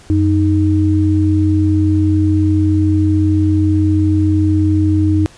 sine tone pair together, 92.49 / 311.1 Hz, F#2 / D#4, 0 / 0 cents, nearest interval octave + major sixth, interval 2100 cents, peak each -12 / -13 dBFS, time 0.1-5.26 s, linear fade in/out 0 ms, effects pink hiss -43 dBFS RMS until 5.37 s + resampled to 22050 Hz

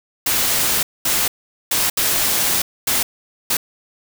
white noise bursts at uneven times, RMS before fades -18 dBFS, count 6, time 0.26-0.83 / 1.05-1.28 / 1.71-1.9 / 1.97-2.62 / 2.87-3.03 / 3.5-3.57 s, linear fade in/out 5 ms, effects none

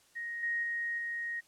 sine tone with level steps, 1873 Hz, A#6, 8 cents sharp, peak -36 / -30 / -32 / -34 dBFS, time 0.15-1.41 s, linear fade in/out 20 ms, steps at 0.43 / 0.63 / 0.98 s, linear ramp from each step 2 ms, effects white hiss -65 dBFS RMS until 1.47 s + low-pass 10000 Hz 12 dB/octave

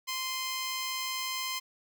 10% pulse tone pair together, 1040.8 / 2489 Hz, C6 / D#7, -9 / 0 cents, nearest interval octave + minor third, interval 1509 cents, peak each -24 / -33 dBFS, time 0.07-1.6 s, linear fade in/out 20 ms, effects none

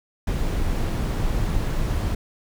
brown noise, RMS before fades -23 dBFS, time 0.27-2.15 s, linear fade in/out 5 ms, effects none

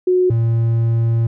sine / triangle tone pair in turn, 365.3 / 115.06 Hz, F#4 / A#2, -22 / -22 cents, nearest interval octave + minor sixth, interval 2000 cents, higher first, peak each -11 dBFS, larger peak neither, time 0.07-0.3 / 0.3-1.27 s, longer second, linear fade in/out 5 ms, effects none

